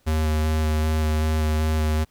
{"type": "tone with vibrato", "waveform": "square", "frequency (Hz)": 77.78, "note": "D#2", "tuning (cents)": 0, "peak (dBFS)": -20, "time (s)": [0.06, 2.05], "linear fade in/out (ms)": 20, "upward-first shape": "square", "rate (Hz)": 2.6, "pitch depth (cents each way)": 11, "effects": ["pink hiss -63 dBFS RMS until 2.1 s"]}